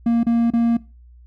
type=tone with dropouts; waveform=triangle; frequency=233.1 Hz; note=A#3; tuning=in tune; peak=-12 dBFS; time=0.06-0.77 s; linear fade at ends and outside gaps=5 ms; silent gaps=0.233-0.266 / 0.504-0.535 s; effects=noise-tail reverb RT60 0.3 s tail -20 dB re dry + added 60 Hz sine -43 dBFS peak until 1.26 s